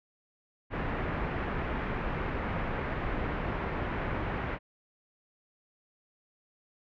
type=low-pass noise; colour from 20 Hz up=pink; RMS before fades=-33 dBFS; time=0.7-4.59 s; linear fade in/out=50 ms; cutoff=2200 Hz; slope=24 dB/octave; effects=none